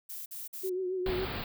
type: noise bursts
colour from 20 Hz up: violet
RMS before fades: -41 dBFS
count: 3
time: 0.09-0.698 s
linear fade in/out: 10 ms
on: 170 ms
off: 49 ms
type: tone with vibrato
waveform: sine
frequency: 370 Hz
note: F#4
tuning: in tune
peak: -30 dBFS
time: 0.63-1.26 s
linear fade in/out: 20 ms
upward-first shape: triangle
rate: 7.2 Hz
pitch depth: 57 cents each way
type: band-stop noise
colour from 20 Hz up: pink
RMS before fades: -36 dBFS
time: 1.06-1.44 s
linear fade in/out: 2 ms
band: 4700 to 15000 Hz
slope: 96 dB/octave
effects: none